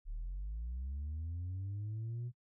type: linear sweep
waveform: sine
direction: up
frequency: 34.65 to 123.47 Hz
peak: -36 dBFS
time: 0.05-2.32 s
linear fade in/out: 50 ms
effects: noise-tail reverb RT60 0.1 s tail -19 dB re dry + tanh soft clip ceiling -36 dBFS